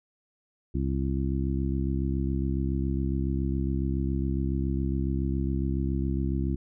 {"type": "harmonic tone", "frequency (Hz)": 67.2, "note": "C2", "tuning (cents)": 47, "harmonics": [1, 2, 3, 4, 5], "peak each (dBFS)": [-28, -31, -33, -34, -35], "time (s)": [0.74, 6.56], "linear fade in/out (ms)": 10, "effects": []}